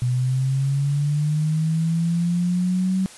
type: linear sweep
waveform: sine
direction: up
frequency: 122.9 to 190 Hz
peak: -18 dBFS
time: 0.02-3.06 s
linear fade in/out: 0 ms
effects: white hiss -43 dBFS RMS until 3.17 s + resampled to 24000 Hz